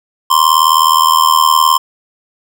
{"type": "tone with amplitude modulation", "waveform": "square", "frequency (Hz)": 1046.5, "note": "C6", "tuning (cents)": 0, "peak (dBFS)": -4, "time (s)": [0.3, 1.78], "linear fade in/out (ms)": 10, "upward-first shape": "sine", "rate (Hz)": 79.3, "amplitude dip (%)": 85, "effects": []}